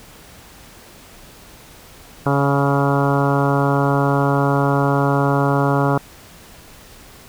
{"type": "harmonic tone", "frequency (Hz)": 140, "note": "C#3", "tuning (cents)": 18, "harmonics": [1, 2, 3, 4, 5, 6, 7, 8, 9, 10], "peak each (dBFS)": [-18, -21, -23, -24, -25, -26, -26, -27, -28, -28], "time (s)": [2.26, 5.98], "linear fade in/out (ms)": 2, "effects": ["pink hiss -43 dBFS RMS until 7.28 s"]}